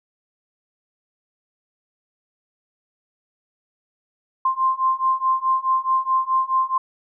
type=beating tone pair; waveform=sine; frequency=1046.5 / 1051.2 Hz; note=C6 / C6; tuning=0 / +8 cents; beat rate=4.7 Hz; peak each=-21 / -20 dBFS; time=4.45-6.78 s; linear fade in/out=5 ms; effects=none